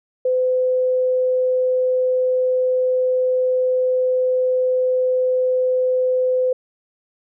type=tone; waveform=sine; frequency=509 Hz; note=C5; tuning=48 cents flat; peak=-15 dBFS; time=0.25-6.53 s; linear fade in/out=5 ms; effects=none